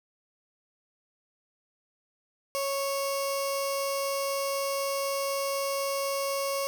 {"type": "tone with notch filter", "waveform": "15% pulse", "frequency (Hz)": 552, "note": "C#5", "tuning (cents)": -7, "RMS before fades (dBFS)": -30, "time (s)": [2.55, 6.67], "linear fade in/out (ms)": 0, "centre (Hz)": 1700, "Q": 0.89, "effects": ["10-bit"]}